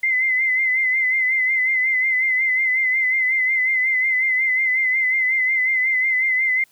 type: tone with vibrato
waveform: sine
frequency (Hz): 2056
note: C7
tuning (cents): -31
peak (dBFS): -16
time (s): 0.03-6.64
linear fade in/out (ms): 5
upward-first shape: sine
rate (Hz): 5.5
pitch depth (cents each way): 46
effects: white hiss -58 dBFS RMS until 6.71 s